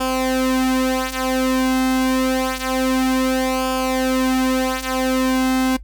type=tone with flanger; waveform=sawtooth; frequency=259.5 Hz; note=C4; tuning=14 cents flat; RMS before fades=-19 dBFS; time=0-5.77 s; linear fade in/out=10 ms; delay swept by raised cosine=0.5 to 5.6 ms; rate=0.27 Hz; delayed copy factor=-0.75; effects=noise-tail reverb RT60 0.1 s tail -18 dB re dry + added 50 Hz sine -34 dBFS peak until 5.83 s